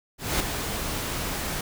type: noise with ADSR envelope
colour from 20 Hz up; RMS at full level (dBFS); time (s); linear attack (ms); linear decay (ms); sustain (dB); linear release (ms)
pink; -23; 0.18-1.61; 220; 6; -7; 3
effects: none